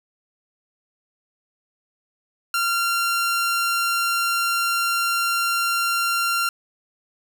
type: tone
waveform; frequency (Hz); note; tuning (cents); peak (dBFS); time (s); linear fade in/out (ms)
sawtooth; 1380; F6; -21; -16; 2.54-6.49; 2
effects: none